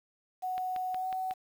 sine tone with pitch glide, 740 to 750.3 Hz, F#5 to F#5, 0 to +24 cents, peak -31 dBFS, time 0.42-1.34 s, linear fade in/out 20 ms, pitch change +24 cents, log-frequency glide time 0.93-1.08 s
click train, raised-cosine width 0.3 ms, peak -27 dBFS, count 5, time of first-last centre 0.58-1.31 s, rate 5.48 Hz
effects 9-bit

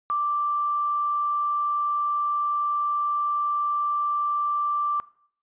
sine tone with quantisation, 1174.7 Hz, D6, in tune, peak -22 dBFS, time 0.1-5 s, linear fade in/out 0 ms, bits 8, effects noise-tail reverb RT60 0.6 s tail -20 dB re dry + resampled to 8000 Hz

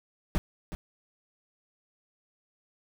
brown noise with echo, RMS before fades -25 dBFS, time 0.35-0.38 s, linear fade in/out 0 ms, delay 370 ms, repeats 1, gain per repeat -11 dB, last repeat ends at 0.75 s, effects none

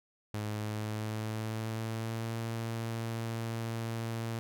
sawtooth tone with pitch glide, 106 to 114.27 Hz, G#2 to A#2, +36 to -34 cents, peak -30 dBFS, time 0.34-4.39 s, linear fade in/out 0 ms, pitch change +130 cents, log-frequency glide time 0.47-2.35 s, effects none

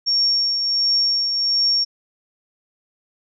sine tone with tremolo, 5520 Hz, F8, 21 cents flat, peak -14 dBFS, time 0.06-1.85 s, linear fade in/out 20 ms, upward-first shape triangle, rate 1.4 Hz, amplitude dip 45%, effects none

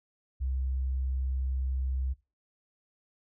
sine tone, 65.3 Hz, C2, 3 cents flat, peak -28 dBFS, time 0.4-2.14 s, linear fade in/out 20 ms, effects noise-tail reverb RT60 0.3 s tail -21 dB re dry

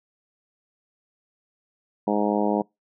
harmonic tone, 104 Hz, G#2, 3 cents sharp, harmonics 2 / 3 / 4 / 5 / 6 / 7 / 8 / 9, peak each -25 / -27 / -28 / -29 / -30 / -30 / -31 / -32 dBFS, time 2.07-2.62 s, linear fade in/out 5 ms, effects noise-tail reverb RT60 0.2 s tail -26 dB re dry

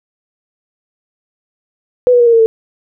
sine tone with pitch steps, 497.2 / 486.7 / 476.4 / 466.3 / 456.5 / 446.8 Hz, B4 / B4 / A#4 / A#4 / A#4 / A4, +12 / -25 / +38 / +1 / -36 / +27 cents, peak -5 dBFS, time 2.07-2.46 s, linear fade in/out 0 ms, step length 65 ms, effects none

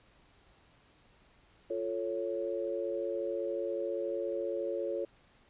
sine chord, F augmented, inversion none, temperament equal, 349.2 / 440 / 554.4 Hz, F4 / A4 / C#5, 0 / 0 / 0 cents, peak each -37 / -37 / -35 dBFS, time 1.7-5.05 s, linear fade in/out 5 ms, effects pink hiss -64 dBFS RMS until 5.49 s + resampled to 8000 Hz

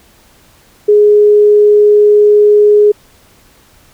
sine tone, 417 Hz, G#4, 7 cents sharp, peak -3 dBFS, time 0.88-2.92 s, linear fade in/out 10 ms, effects pink hiss -46 dBFS RMS until 3.93 s

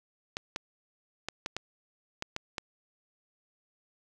clicks, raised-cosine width 0.2 ms, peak -16 dBFS, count 8, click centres 0.369 / 0.561 / 1.286 / 1.461 / 1.566 / 2.224 / 2.364 / 2.582 s, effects none

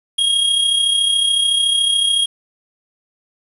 square tone with amplitude modulation, 3267 Hz, G#7, 29 cents flat, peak -12 dBFS, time 0.18-2.26 s, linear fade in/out 10 ms, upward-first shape sine, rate 33.8 Hz, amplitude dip 45%, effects resampled to 32000 Hz + 7-bit

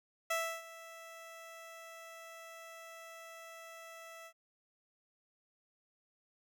15% pulse tone with ADSR envelope, 659.3 Hz, E5, in tune, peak -25 dBFS, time 0.3-4.33 s, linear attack 8 ms, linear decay 310 ms, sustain -18 dB, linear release 69 ms, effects none

